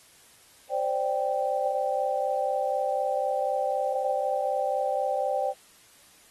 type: chord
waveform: sine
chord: C suspended second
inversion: none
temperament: equal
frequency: 523.3 / 587.3 / 784 Hz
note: C5 / D5 / G5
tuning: 0 / 0 / 0 cents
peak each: -29 / -29 / -28 dBFS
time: 0.69-5.54 s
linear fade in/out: 50 ms
effects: white hiss -56 dBFS RMS until 6.3 s + AAC 32 kbps